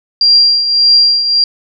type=tone with tremolo; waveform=sine; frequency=4759 Hz; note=D8; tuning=22 cents sharp; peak=-3 dBFS; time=0.21-1.44 s; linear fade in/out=2 ms; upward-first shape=triangle; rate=1.7 Hz; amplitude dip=65%; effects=none